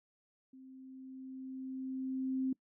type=tone with level ramp; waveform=sine; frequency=262.1 Hz; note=C4; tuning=3 cents sharp; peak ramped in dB=-52 to -30 dBFS; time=0.53-2.53 s; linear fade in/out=5 ms; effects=noise-tail reverb RT60 0.1 s tail -23 dB re dry